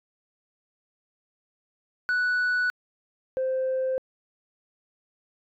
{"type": "tone pair in turn", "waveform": "sine", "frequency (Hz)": [1480, 521.3], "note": ["F#6", "C5"], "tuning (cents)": [0, -6], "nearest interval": "octave + tritone", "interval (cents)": 1806, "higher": "first", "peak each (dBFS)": [-19, -22], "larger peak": "first", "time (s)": [[2.09, 2.7], [3.37, 3.98]], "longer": "neither", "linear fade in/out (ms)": 0, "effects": ["tanh soft clip ceiling -21 dBFS"]}